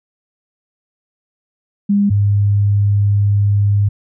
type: tone pair in turn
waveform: sine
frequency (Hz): 202.2 / 101.74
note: G#3 / G#2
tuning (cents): -46 / -35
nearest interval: octave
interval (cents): 1189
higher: first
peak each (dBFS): -10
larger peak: neither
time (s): 1.89-2.1 / 2.1-3.89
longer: second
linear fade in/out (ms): 10
effects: none